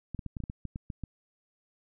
clicks, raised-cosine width 5 ms, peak -24 dBFS, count 11, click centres 0.147 / 0.192 / 0.263 / 0.368 / 0.403 / 0.438 / 0.499 / 0.653 / 0.759 / 0.902 / 1.037 s, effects none

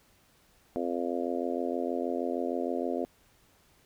harmonic tone, 86.4 Hz, F2, 18 cents flat, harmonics 3 / 4 / 5 / 6 / 7 / 8, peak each -34 / -35 / -36 / -37 / -37 / -38 dBFS, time 0.76-3.05 s, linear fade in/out 0 ms, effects pink hiss -64 dBFS RMS until 3.85 s

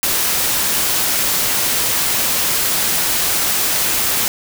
white noise, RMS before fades -17 dBFS, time 0.03-4.28 s, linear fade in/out 0 ms, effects none

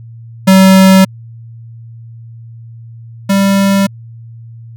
square tone pair in turn, 190.2 / 196.45 Hz, F#3 / G3, +48 / +4 cents, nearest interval minor second, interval 56 cents, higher second, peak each -3 / -8 dBFS, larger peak first, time 0.47-1.05 / 3.29-3.87 s, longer neither, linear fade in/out 10 ms, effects added 115 Hz sine -29 dBFS peak until 4.76 s

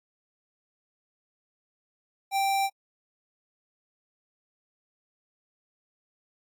square tone, 784 Hz, G5, in tune, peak -24 dBFS, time 2.31-2.7 s, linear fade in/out 50 ms, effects AAC 64 kbps

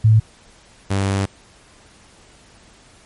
sine / sawtooth tone pair in turn, 109.7 / 97.99 Hz, A2 / G2, -5 / 0 cents, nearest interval major second, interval 195 cents, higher first, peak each -8 / -13 dBFS, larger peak first, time 0.04-0.2 / 0.9-1.26 s, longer second, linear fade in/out 10 ms, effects pink hiss -49 dBFS RMS until 3.05 s + MP3 48 kbps

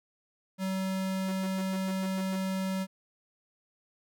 square tone, 190 Hz, F#3, 46 cents sharp, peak -30 dBFS, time 0.58-2.87 s, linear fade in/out 50 ms
sawtooth tone bursts, 370.1 Hz, F#4, in tune, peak -39 dBFS, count 8, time 1.28-2.362 s, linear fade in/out 5 ms, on 39 ms, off 110 ms
effects none

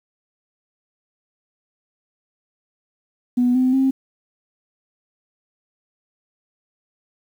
sine tone with pitch steps, 246.3 / 256 / 266.1 Hz, B3 / C4 / C4, -5 / -38 / +29 cents, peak -13 dBFS, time 3.37-3.91 s, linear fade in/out 10 ms, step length 180 ms, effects tanh soft clip ceiling -9 dBFS + 8-bit

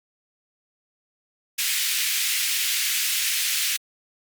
pink high-pass noise, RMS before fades -24 dBFS, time 1.58-3.77 s, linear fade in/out 10 ms, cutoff 2100 Hz, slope 24 dB/octave, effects Opus 48 kbps

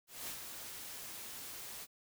white noise with ADSR envelope, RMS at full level -42 dBFS, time 0.07-1.87 s, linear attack 210 ms, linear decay 82 ms, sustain -5 dB, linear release 41 ms, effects none

